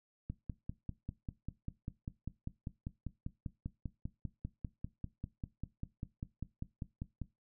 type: click train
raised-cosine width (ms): 5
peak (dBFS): -27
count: 36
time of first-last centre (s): 0.3-7.217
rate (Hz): 5.06
effects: noise-tail reverb RT60 0.2 s tail -17 dB re dry